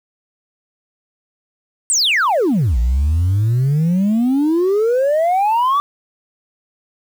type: exponential two-way sweep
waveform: sine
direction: down then up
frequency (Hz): 8870 to 55.9 to 1175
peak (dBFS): -10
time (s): 1.9-5.8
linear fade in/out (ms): 0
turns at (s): 2.78
effects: tanh soft clip ceiling -11 dBFS + 7-bit